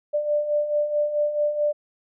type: beating tone pair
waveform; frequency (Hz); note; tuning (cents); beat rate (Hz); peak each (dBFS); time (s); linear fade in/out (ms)
sine; 589 / 593.6; D5 / D5; +5 / +18; 4.6; -28 / -21; 0.13-1.73; 20
effects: none